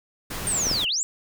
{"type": "noise", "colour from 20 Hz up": "pink", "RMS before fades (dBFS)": -32, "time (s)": [0.3, 0.85], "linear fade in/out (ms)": 10}
{"type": "linear two-way sweep", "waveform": "sine", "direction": "down then up", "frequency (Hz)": [8870, 2633, 7830], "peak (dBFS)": -22, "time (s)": [0.47, 1.03], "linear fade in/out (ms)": 0, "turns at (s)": 0.88}
{"type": "clicks", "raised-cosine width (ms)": 2, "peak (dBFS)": -17, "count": 2, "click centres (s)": [0.669, 0.714]}
{"effects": []}